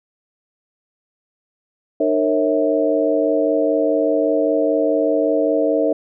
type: tone cluster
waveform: sine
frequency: 303 / 459 / 544 / 648 Hz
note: D#4 / A#4 / C#5 / E5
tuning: -46 / -27 / -33 / -30 cents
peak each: -20 dBFS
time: 2-5.93 s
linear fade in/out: 5 ms
effects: none